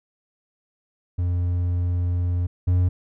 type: tone pair in turn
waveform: triangle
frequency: 88.3 / 89.74 Hz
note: F2 / F2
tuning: +20 / +48 cents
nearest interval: unison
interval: 28 cents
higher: second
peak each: -18 / -14 dBFS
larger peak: second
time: 1.18-2.47 / 2.67-2.89 s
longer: first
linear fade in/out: 10 ms
effects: none